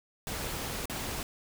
pink noise with dropouts, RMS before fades -36 dBFS, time 0.27-1.23 s, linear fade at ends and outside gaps 1 ms, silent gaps 0.856-0.897 s, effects none

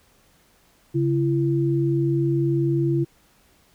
sine tone pair together, 138.59 / 337.1 Hz, C#3 / E4, 0 / +39 cents, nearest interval octave + minor third, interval 1539 cents, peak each -21 dBFS, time 0.94-3.05 s, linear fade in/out 20 ms, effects pink hiss -59 dBFS RMS until 3.74 s

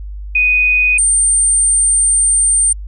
sine tone pair in turn, 2489 / 8870 Hz, D#7 / C#9, 0 / 0 cents, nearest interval octave + minor seventh, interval 2200 cents, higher second, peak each -9 dBFS, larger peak neither, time 0.35-0.98 / 0.98-2.73 s, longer second, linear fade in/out 5 ms, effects added 50 Hz sine -24 dBFS peak until 2.87 s

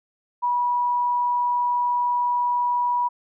sine tone, 973 Hz, B5, 26 cents flat, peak -19 dBFS, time 0.42-3.09 s, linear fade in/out 20 ms, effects none

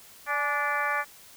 harmonic tone with a mistuned harmonic, 291.4 Hz, D4, 13 cents flat, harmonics 2 / 3 / 4 / 5 / 6 / 7 / 8, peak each -36 / -33 / -30 / -33 / -30 / -36 / -36 dBFS, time 0.26-1.05 s, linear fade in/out 50 ms, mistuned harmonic 3, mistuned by -51 cents, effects white hiss -51 dBFS RMS until 1.36 s

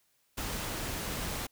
pink noise, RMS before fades -36 dBFS, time 0.37-1.47 s, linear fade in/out 10 ms, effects white hiss -72 dBFS RMS until 1.51 s

